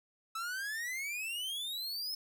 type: exponential sweep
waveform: 45% pulse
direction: up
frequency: 1300 to 5274 Hz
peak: -36 dBFS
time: 0.35-2.15 s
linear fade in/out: 5 ms
effects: none